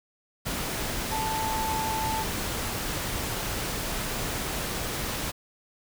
sine tone in noise, 880 Hz, A5, in tune, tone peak -28 dBFS, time 1.11-2.24 s, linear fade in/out 20 ms, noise pink, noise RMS -31 dBFS, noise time 0.45-5.32 s, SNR 0 dB, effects none

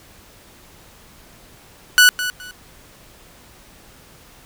sawtooth tone with echo, 1480 Hz, F#6, in tune, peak -4 dBFS, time 1.98-2.09 s, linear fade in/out 0 ms, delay 210 ms, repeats 2, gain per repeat -13 dB, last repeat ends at 2.51 s, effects pink hiss -47 dBFS RMS until 4.45 s

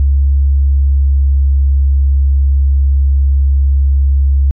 sine tone with pitch glide, 69.3 to 68.74 Hz, C#2 to C#2, 0 to -14 cents, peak -6 dBFS, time 0-4.51 s, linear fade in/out 0 ms, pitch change -14 cents, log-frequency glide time 0.4-1.38 s, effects tanh soft clip ceiling -2 dBFS

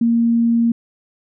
sine tone, 232.6 Hz, A#3, 4 cents flat, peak -12 dBFS, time 0.01-0.72 s, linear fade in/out 5 ms, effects none

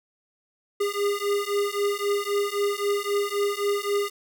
square beating tone pair, 404.3 / 408.1 Hz, G#4 / G#4, -46 / -30 cents, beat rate 3.8 Hz, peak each -27 dBFS, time 0.8-4.1 s, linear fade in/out 10 ms, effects none

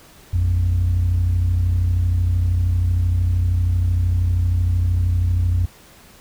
sine tone pair together, 56.07 / 89 Hz, A1 / F2, +33 / +33 cents, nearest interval minor sixth, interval 800 cents, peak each -20 / -14 dBFS, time 0.33-5.66 s, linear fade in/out 10 ms, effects tanh soft clip ceiling -12 dBFS + pink hiss -47 dBFS RMS until 6.2 s

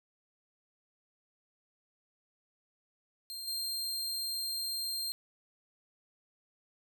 sawtooth tone with level steps, 4186 Hz, C8, in tune, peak -37 / -31 dBFS, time 3.3-5.12 s, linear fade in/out 0 ms, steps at 3.47 s, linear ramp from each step 10 ms, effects none

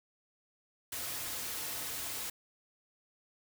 white noise with comb filter, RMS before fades -39 dBFS, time 0.92-2.3 s, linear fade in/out 5 ms, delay 5.1 ms, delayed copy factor -0.5, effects none

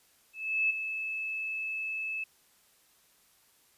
sine tone with ADSR envelope, 2609 Hz, E7, 18 cents flat, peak -23 dBFS, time 0.33-2.24 s, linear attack 370 ms, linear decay 12 ms, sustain -9 dB, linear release 5 ms, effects white hiss -65 dBFS RMS until 3.77 s + resampled to 32000 Hz

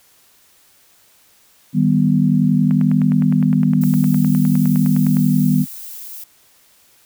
sine chord, Eb augmented, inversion none, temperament equal, 155.56 / 196 / 246.9 Hz, Eb3 / G3 / B3, 0 / 0 / 0 cents, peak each -16 dBFS, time 1.73-5.66 s, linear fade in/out 50 ms
click train, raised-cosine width 0.5 ms, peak -18 dBFS, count 25, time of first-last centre 2.71-5.169 s, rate 9.76 Hz
violet noise, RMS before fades -33 dBFS, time 3.81-6.24 s, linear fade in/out 5 ms
effects white hiss -53 dBFS RMS until 7.05 s

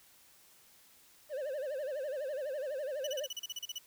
triangle tone with vibrato, 560 Hz, C#5, 18 cents sharp, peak -33 dBFS, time 1.29-3.28 s, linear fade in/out 50 ms, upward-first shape sine, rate 12 Hz, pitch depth 160 cents each way
30% pulse tone bursts, 2960 Hz, F#7, in tune, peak -34 dBFS, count 12, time 3.04-3.785 s, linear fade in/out 5 ms, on 30 ms, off 35 ms
effects white hiss -62 dBFS RMS until 3.86 s

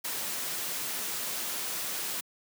white noise, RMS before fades -34 dBFS, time 0.04-2.21 s, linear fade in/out 10 ms, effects high-pass 150 Hz 12 dB/octave

